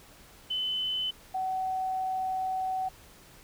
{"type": "tone pair in turn", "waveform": "sine", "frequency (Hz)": [3028, 753.5], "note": ["F#7", "F#5"], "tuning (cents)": [39, 31], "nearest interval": "2 octaves", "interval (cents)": 2408, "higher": "first", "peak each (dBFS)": -28, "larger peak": "neither", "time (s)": [[0.5, 1.11], [1.34, 2.89]], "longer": "second", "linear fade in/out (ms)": 10, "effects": ["pink hiss -54 dBFS RMS until 3.43 s"]}